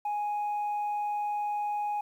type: tone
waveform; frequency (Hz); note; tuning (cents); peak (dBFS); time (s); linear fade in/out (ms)
sine; 830.6; G#5; 0; -26; 0.05-2.01; 5
effects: tanh soft clip ceiling -27 dBFS + 10-bit